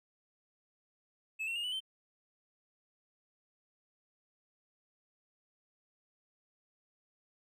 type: tone with pitch steps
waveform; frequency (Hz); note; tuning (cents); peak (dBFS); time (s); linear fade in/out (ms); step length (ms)
triangle; 2601 / 2718 / 2840 / 2967 / 3100; E7 / F7 / F7 / F#7 / G7; -24 / -48 / +28 / +4 / -20; -33; 1.39-1.805; 20; 83
effects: none